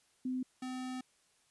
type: tone pair in turn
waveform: sine / square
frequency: 255.8 / 255.8 Hz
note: C4 / C4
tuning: -39 / -39 cents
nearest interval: unison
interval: 0 cents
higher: neither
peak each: -33 / -39 dBFS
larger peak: first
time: 0.25-0.43 / 0.62-1.01 s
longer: second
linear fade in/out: 5 ms
effects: white hiss -71 dBFS RMS until 1.5 s + resampled to 24000 Hz